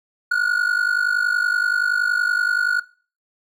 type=ring-modulated tone; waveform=triangle; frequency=1450 Hz; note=F#6; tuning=35 cents flat; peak=-12 dBFS; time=0.31-2.8 s; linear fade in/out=5 ms; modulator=25.3 Hz; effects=noise-tail reverb RT60 0.4 s tail -21 dB re dry